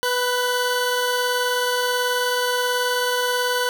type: tone pair together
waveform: 20% pulse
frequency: 493.9 / 1500.3 Hz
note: B4 / F#6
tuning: 0 / +24 cents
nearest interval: octave + perfect fifth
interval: 1924 cents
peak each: -16 / -20 dBFS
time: 0.03-3.69 s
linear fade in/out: 0 ms
effects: none